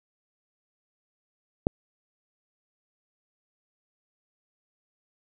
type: click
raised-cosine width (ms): 2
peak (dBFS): -8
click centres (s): 1.669
effects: none